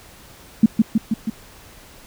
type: tone with echo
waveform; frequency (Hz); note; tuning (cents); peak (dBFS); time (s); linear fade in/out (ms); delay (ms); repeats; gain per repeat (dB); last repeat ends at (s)
sine; 220.8; A3; +6; -6; 0.63-0.66; 5; 160; 4; -3; 1.3
effects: pink hiss -45 dBFS RMS until 2.06 s